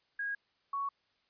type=tone pair in turn; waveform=sine; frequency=1640 / 1114.9 Hz; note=G#6 / C#6; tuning=-22 / +10 cents; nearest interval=perfect fifth; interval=668 cents; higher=first; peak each=-33 / -32 dBFS; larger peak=second; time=0.19-0.35 / 0.73-0.89 s; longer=neither; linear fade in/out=5 ms; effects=white hiss -74 dBFS RMS until 1.29 s + resampled to 11025 Hz

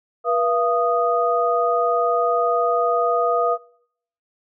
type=tone cluster; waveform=sine; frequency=482.7 / 681 / 1239 Hz; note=B4 / F5 / D#6; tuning=-40 / -44 / -8 cents; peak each=-21 dBFS; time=0.24-3.58 s; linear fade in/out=50 ms; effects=noise-tail reverb RT60 0.7 s tail -24 dB re dry

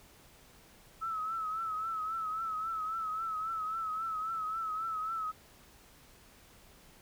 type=tone with vibrato; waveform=sine; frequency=1300 Hz; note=E6; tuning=24 cents flat; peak=-33 dBFS; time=1.01-5.32 s; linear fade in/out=20 ms; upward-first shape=triangle; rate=3.7 Hz; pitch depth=66 cents each way; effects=pink hiss -59 dBFS RMS until 7.01 s

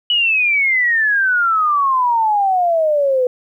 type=exponential sweep; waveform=sine; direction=down; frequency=2965 to 493.9 Hz; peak=-12 dBFS; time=0.1-3.27 s; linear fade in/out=2 ms; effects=9-bit

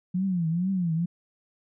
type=tone with vibrato; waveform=sine; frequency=176.4 Hz; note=F3; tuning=18 cents sharp; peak=-23 dBFS; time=0.14-1.06 s; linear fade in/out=10 ms; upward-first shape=triangle; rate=2.2 Hz; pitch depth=190 cents each way; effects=none

